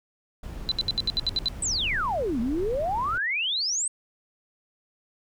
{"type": "noise", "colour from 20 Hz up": "brown", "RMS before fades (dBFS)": -36, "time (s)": [0.43, 3.18], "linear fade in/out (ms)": 5}
{"type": "tone bursts", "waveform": "sine", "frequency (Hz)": 4018, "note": "B7", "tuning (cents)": 29, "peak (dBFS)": -21, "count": 9, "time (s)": [0.69, 1.484], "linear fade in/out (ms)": 0, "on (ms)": 26, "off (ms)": 70}
{"type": "exponential two-way sweep", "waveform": "sine", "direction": "down then up", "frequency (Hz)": [8600, 220, 8600], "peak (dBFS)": -24, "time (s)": [1.62, 3.88], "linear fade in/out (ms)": 5, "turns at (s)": 2.4}
{"effects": []}